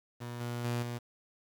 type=tone with level steps; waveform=sawtooth; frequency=120 Hz; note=B2; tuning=49 cents flat; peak=-35 / -31 / -27 / -32 dBFS; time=0.2-0.99 s; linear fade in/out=20 ms; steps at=0.4 / 0.64 / 0.82 s; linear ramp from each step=10 ms; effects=9-bit